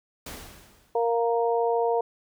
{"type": "noise with exponential decay", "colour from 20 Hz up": "pink", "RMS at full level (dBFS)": -36, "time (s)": [0.26, 1.18], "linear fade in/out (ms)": 5, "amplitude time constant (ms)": 200}
{"type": "harmonic tone", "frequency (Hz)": 233.1, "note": "A#3", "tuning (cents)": 0, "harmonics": [2, 3, 4], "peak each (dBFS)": [-23, -27, -29], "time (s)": [0.95, 2.01], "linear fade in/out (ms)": 5}
{"effects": []}